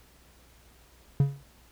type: tone with exponential decay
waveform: triangle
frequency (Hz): 139.5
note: C#3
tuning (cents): +11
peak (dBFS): -14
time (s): 1.2-1.43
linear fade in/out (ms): 2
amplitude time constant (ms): 50
effects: added 60 Hz sine -59 dBFS peak until 1.71 s + pink hiss -59 dBFS RMS until 1.71 s